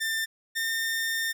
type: tone pair in turn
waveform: sawtooth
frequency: 1792 / 1813.9 Hz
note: A6 / A#6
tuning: +31 / -48 cents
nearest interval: unison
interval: 21 cents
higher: second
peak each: -23 dBFS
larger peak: neither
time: 0-0.26 / 0.55-1.33 s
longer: second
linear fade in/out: 20 ms
effects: none